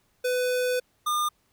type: tone pair in turn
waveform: square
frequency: 499.8 / 1208.8 Hz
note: B4 / D6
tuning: +21 / +50 cents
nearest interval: octave + minor third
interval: 1529 cents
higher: second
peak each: -24 dBFS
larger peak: neither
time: 0.24-0.8 / 1.06-1.29 s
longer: first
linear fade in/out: 10 ms
effects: pink hiss -68 dBFS RMS until 1.52 s